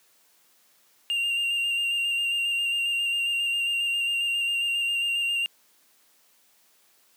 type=tone with vibrato; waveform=triangle; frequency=2785 Hz; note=F7; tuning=5 cents flat; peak=-22 dBFS; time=1.1-5.46 s; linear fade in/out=0 ms; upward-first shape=square; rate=7.4 Hz; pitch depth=16 cents each way; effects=white hiss -62 dBFS RMS until 7.16 s + high-pass 200 Hz 12 dB/octave